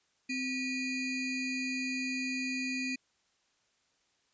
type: ring-modulated tone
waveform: square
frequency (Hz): 1100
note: C#6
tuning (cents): -14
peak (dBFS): -30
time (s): 0.29-2.96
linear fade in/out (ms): 10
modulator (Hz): 1360
effects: white hiss -73 dBFS RMS until 4.33 s + resampled to 16000 Hz